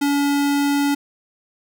square tone, 284.6 Hz, C#4, 46 cents sharp, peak -17 dBFS, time 0.01-0.95 s, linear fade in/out 10 ms, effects none

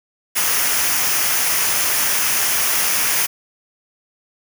white noise with comb filter, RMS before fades -18 dBFS, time 0.35-3.27 s, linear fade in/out 20 ms, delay 0.25 ms, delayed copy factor -0.5, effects none

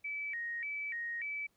sine tone with vibrato, 2076 Hz, C7, 14 cents flat, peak -36 dBFS, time 0.04-1.47 s, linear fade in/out 10 ms, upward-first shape square, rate 1.7 Hz, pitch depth 180 cents each way, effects pink hiss -75 dBFS RMS until 1.56 s

